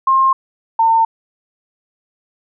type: tone pair in turn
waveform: sine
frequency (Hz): 1064 / 904.6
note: C6 / A5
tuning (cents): +29 / +48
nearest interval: minor third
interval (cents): 281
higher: first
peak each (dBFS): -9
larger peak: neither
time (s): 0.07-0.33 / 0.79-1.05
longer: neither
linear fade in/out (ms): 5
effects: none